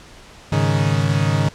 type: chord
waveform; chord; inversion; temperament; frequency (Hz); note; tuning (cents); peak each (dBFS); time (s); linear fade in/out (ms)
40% pulse; Ab suspended fourth; none; equal; 103.83 / 138.59 / 155.56; Ab2 / Db3 / Eb3; 0 / 0 / 0; -19; 0.52-1.49; 5
effects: pink hiss -43 dBFS RMS until 1.54 s + low-pass 7000 Hz 12 dB/octave